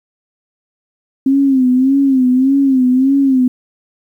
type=tone with vibrato; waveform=sine; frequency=264.1 Hz; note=C4; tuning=16 cents sharp; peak=-8 dBFS; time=1.26-3.48 s; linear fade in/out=5 ms; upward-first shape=sine; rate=1.7 Hz; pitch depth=88 cents each way; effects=8-bit

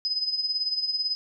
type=tone with tremolo; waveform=sine; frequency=5030 Hz; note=D#8; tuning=18 cents sharp; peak=-22 dBFS; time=0.05-1.15 s; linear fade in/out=0 ms; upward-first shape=sine; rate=18 Hz; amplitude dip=65%; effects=none

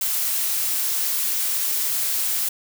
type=noise; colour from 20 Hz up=blue; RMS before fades=-23 dBFS; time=0.01-2.49 s; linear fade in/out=5 ms; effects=none

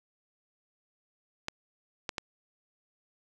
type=clicks; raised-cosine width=0.2 ms; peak=-15 dBFS; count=3; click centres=1.484 / 2.092 / 2.182 s; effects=none

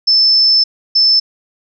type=tone bursts at uneven times; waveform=sine; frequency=5274 Hz; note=E8; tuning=in tune; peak=-7 dBFS; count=2; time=0.07-0.64 / 0.95-1.2 s; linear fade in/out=10 ms; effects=none

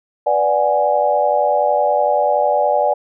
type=chord; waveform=sine; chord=G# half-diminished seventh; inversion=first; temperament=equal; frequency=493.9 / 587.3 / 740 / 830.6 Hz; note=B4 / D5 / F#5 / G#5; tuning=0 / 0 / 0 / 0 cents; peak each=-22 / -16 / -19 / -18 dBFS; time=0.26-2.94 s; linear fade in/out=10 ms; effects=none

